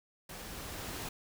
pink noise with level ramp, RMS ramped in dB -46 to -40 dBFS, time 0.29-1.09 s, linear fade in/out 5 ms, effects none

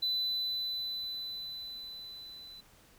triangle tone with level ramp, 4000 Hz, B7, 21 cents sharp, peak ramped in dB -26 to -46 dBFS, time 0.02-2.61 s, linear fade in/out 10 ms, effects tanh soft clip ceiling -23 dBFS + pink hiss -61 dBFS RMS until 2.98 s

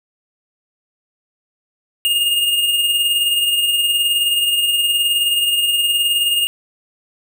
square tone with tremolo, 2836 Hz, F7, 26 cents sharp, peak -13 dBFS, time 2.05-6.47 s, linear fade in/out 0 ms, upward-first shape sine, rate 19 Hz, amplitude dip 40%, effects none

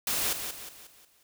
white noise with echo, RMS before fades -29 dBFS, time 0.07-0.33 s, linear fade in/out 2 ms, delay 180 ms, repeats 5, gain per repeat -7 dB, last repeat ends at 1.23 s, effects none

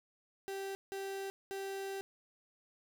35% pulse tone bursts at uneven times, 390 Hz, G4, 9 cents flat, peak -37 dBFS, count 3, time 0.48-0.75 / 0.92-1.3 / 1.51-2.01 s, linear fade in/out 0 ms, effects none

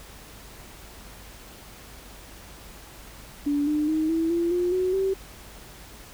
sine tone with pitch steps, 288.8 / 300.9 / 313.5 / 326.6 / 340.3 / 354.5 / 369.4 / 384.8 Hz, D4 / D4 / D#4 / E4 / F4 / F4 / F#4 / G4, -29 / +42 / +13 / -16 / -45 / +26 / -3 / -32 cents, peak -21 dBFS, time 3.46-5.14 s, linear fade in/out 10 ms, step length 210 ms, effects added 50 Hz sine -49 dBFS peak until 6.13 s + pink hiss -46 dBFS RMS until 6.13 s

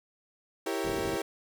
35% pulse chord, E diminished seventh, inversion none, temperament equal, 329.6 / 392 / 466.2 / 554.4 Hz, E4 / G4 / Bb4 / Db5, 0 / 0 / 0 / 0 cents, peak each -33 / -32 / -35 / -37 dBFS, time 0.66-1.22 s, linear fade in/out 5 ms
white low-pass noise, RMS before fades -38 dBFS, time 0.84-1.17 s, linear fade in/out 10 ms, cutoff 500 Hz, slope 48 dB/octave
effects none

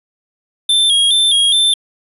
square tone with vibrato, 3413 Hz, G#7, 47 cents sharp, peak -10 dBFS, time 0.69-1.74 s, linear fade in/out 5 ms, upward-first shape square, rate 2.4 Hz, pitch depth 69 cents each way, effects resampled to 32000 Hz

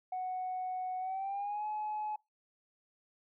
sine tone with pitch glide, 740 to 850 Hz, F#5 to G#5, 0 to +40 cents, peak -33 dBFS, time 0.12-2.16 s, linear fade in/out 5 ms, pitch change +240 cents, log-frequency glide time 0.99-1.66 s, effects noise-tail reverb RT60 0.2 s tail -24 dB re dry + tanh soft clip ceiling -31 dBFS

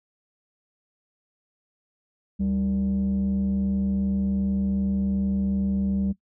sine tone pair together, 73.36 / 196 Hz, D2 / G3, -1 / 0 cents, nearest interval octave + perfect fourth, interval 1701 cents, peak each -28 / -20 dBFS, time 2.39-6.13 s, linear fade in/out 20 ms, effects noise-tail reverb RT60 0.1 s tail -20 dB re dry + tanh soft clip ceiling -19 dBFS

